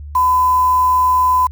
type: tone with quantisation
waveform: sine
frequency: 1008 Hz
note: B5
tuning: 35 cents sharp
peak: -10 dBFS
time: 0.15-1.47 s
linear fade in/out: 5 ms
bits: 5
effects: added 73 Hz sine -28 dBFS peak until 1.51 s